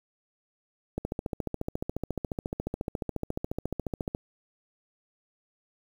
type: click train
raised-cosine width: 2 ms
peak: -17 dBFS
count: 46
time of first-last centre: 0.98-4.149 s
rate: 14.2 Hz
effects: 8-bit